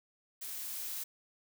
blue noise with level ramp, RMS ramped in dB -42 to -39 dBFS, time 0.41-1.04 s, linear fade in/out 10 ms, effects none

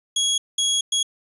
25% pulse tone bursts at uneven times, 3322 Hz, G#7, in tune, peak -15 dBFS, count 3, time 0.16-0.38 / 0.58-0.81 / 0.92-1.03 s, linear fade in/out 5 ms, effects resampled to 24000 Hz

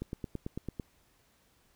click train, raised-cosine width 3 ms, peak -23 dBFS, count 8, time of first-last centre 0.02-0.798 s, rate 9 Hz, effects pink hiss -68 dBFS RMS until 1.75 s

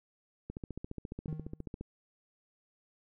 click train, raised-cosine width 3 ms, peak -27 dBFS, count 20, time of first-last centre 0.5-1.81 s, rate 14.5 Hz
triangle tone with exponential decay, 155.56 Hz, D#3, in tune, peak -31 dBFS, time 1.28-1.66 s, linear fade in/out 2 ms, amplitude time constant 81 ms
effects none

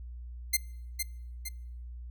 5% pulse tone with echo, 2093 Hz, C7, in tune, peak -13 dBFS, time 0.53-0.57 s, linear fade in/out 10 ms, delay 460 ms, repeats 2, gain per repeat -6 dB, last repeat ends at 1.49 s, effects noise-tail reverb RT60 0.8 s tail -25 dB re dry + added 60 Hz sine -40 dBFS peak until 2.1 s

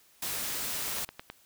white noise, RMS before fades -34 dBFS, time 0.22-1.05 s, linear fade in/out 5 ms
click train, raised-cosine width 0.3 ms, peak -23 dBFS, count 5, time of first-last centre 0.88-1.3 s, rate 9.52 Hz
effects white hiss -62 dBFS RMS until 1.45 s

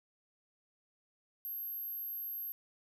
sine tone, 12544 Hz, G9, in tune, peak -38 dBFS, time 1.45-2.52 s, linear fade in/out 0 ms, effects none

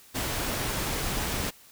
pink noise, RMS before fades -30 dBFS, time 0.14-1.51 s, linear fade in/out 20 ms, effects white hiss -54 dBFS RMS until 1.71 s

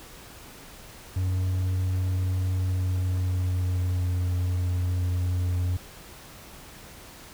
triangle tone with pitch glide, 92.5 to 89.76 Hz, F#2 to F2, 0 to +48 cents, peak -21 dBFS, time 1.16-5.77 s, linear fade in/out 5 ms, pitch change -52 cents, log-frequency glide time 2.54-4.36 s, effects pink hiss -46 dBFS RMS until 7.33 s

